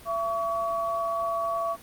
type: tone pair together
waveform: sine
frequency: 672 / 1131.2 Hz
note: E5 / C#6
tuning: +33 / +35 cents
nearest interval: major sixth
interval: 902 cents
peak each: -28 / -28 dBFS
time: 0.05-1.77 s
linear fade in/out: 50 ms
effects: pink hiss -48 dBFS RMS until 1.82 s + Opus 32 kbps